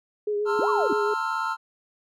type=tone with vibrato; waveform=sine; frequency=415.3 Hz; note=G#4; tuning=in tune; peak=-23 dBFS; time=0.27-1.14 s; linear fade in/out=5 ms; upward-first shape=triangle; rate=7.5 Hz; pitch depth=29 cents each way
type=chord; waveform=triangle; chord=F major seventh; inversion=first; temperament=equal with one note detuned; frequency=895.9 / 1046.5 / 1318.5 / 1396.9 Hz; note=A5 / C6 / E6 / F6; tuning=+31 / 0 / 0 / 0 cents; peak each=-28 / -31 / -28 / -28 dBFS; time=0.45-1.57 s; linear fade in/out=50 ms
type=linear two-way sweep; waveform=sine; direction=up then down; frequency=245.1 to 1155 to 245.1 Hz; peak=-24 dBFS; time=0.59-0.93 s; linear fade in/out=2 ms; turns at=0.69 s
effects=none